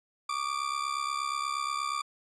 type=ring-modulated tone; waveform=40% pulse; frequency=1174.7 Hz; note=D6; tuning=in tune; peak=-26 dBFS; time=0.29-2.02 s; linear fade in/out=5 ms; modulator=34.2 Hz; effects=resampled to 22050 Hz